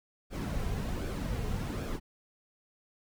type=noise with flanger; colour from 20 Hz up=brown; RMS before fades=-34 dBFS; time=0.3-2 s; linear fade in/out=50 ms; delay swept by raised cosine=1 to 3.5 ms; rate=1.3 Hz; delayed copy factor=-0.5; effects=none